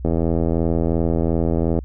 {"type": "click train", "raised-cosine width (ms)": 2, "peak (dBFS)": -7, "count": 145, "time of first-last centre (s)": [0.05, 1.789], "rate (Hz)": 82.8, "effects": ["added 62 Hz sine -30 dBFS peak until 1.84 s"]}